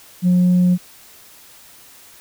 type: tone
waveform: sine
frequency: 179.7 Hz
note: F3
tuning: 50 cents sharp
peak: -9 dBFS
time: 0.22-0.78 s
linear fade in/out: 50 ms
effects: tanh soft clip ceiling -9 dBFS + white hiss -45 dBFS RMS until 2.2 s